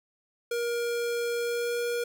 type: tone with pitch glide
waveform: square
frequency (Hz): 473.1 to 476.7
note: A#4 to A#4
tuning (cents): +26 to +39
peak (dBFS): -28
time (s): 0.51-2.04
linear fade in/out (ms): 5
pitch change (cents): +13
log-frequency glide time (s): 1.37-1.78
effects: none